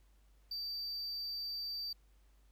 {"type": "tone", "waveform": "triangle", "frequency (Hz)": 4646, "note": "D8", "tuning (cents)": -20, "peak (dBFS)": -37, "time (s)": [0.51, 1.93], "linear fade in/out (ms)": 5, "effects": ["added 50 Hz sine -63 dBFS peak until 2.51 s", "pink hiss -75 dBFS RMS until 2.51 s"]}